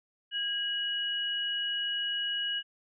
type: tone pair together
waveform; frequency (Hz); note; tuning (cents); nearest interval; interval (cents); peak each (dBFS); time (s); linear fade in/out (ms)
sine; 1635 / 2913; G#6 / F#7; -28 / -28; minor seventh; 1000; -36 / -30; 0.31-2.63; 50
effects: none

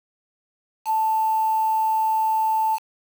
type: tone with quantisation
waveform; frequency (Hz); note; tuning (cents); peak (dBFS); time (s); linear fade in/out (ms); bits
sine; 880; A5; 0; -18; 0.85-2.79; 50; 6
effects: none

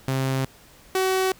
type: tone pair in turn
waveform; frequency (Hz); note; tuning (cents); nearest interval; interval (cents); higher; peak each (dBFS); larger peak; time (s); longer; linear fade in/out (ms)
sawtooth; 133 / 377.2; C3 / F#4; +29 / +33; octave + tritone; 1804; second; -18 / -16; second; 0.08-0.45 / 0.95-1.32; neither; 2
effects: pink hiss -51 dBFS RMS until 1.39 s

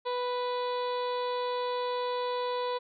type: harmonic tone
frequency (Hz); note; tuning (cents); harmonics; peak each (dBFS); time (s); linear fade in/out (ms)
493.9; B4; 0; 1 / 2 / 3 / 4 / 5 / 6 / 7 / 8 / 9; -31 / -33 / -48 / -49 / -49 / -54 / -46 / -45 / -52; 0.05-2.79; 20
effects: none

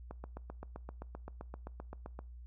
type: click train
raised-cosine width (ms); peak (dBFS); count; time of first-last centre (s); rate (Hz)
1; -30; 17; 0.11-2.191; 7.69
effects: noise-tail reverb RT60 0.4 s tail -23 dB re dry + added 60 Hz sine -47 dBFS peak until 2.46 s

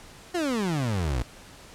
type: exponential sweep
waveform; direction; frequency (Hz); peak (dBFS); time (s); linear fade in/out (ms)
30% pulse; down; 368.9 to 55.2; -22; 0.34-1.23; 10
effects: pink hiss -48 dBFS RMS until 1.74 s + low-pass 10000 Hz 12 dB/octave

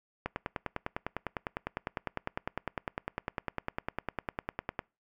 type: click train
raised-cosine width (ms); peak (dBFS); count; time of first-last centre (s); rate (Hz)
0.5; -17; 46; 0.26-4.792; 9.93
effects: noise-tail reverb RT60 0.3 s tail -26 dB re dry

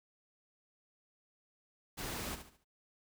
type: noise with echo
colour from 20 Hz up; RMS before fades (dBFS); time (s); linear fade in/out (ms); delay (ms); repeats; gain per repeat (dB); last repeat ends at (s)
pink; -41; 1.97-2.36; 20; 72; 4; -9; 2.648
effects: none

